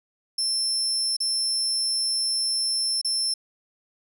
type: tone with dropouts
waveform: 35% pulse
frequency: 5340 Hz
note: E8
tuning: 22 cents sharp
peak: -20 dBFS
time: 0.38-3.34 s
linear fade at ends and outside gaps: 5 ms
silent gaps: 1.167-1.202 / 3.015-3.046 s
effects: none